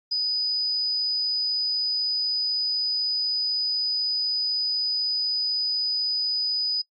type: tone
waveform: sine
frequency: 4978 Hz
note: D#8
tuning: in tune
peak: -22 dBFS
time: 0.11-6.82 s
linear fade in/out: 10 ms
effects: noise-tail reverb RT60 0.1 s tail -24 dB re dry + AAC 64 kbps